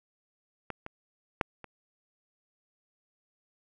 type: clicks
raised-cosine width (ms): 0.5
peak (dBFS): -20 / -24 / -10 / -28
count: 4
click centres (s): 0.703 / 0.864 / 1.412 / 1.643
effects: none